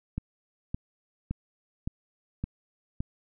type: click train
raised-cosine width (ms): 5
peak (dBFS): -18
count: 6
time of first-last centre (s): 0.18-3.005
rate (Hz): 1.77
effects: none